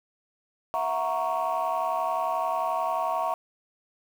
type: chord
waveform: sine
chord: F# dominant seventh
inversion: third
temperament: equal with one note detuned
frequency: 659.3 / 730.6 / 932.3 / 1108.7 Hz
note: E5 / F#5 / A#5 / C#6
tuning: 0 / -22 / 0 / 0 cents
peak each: -29 dBFS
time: 0.74-3.34 s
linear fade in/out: 0 ms
effects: tanh soft clip ceiling -19 dBFS + 8-bit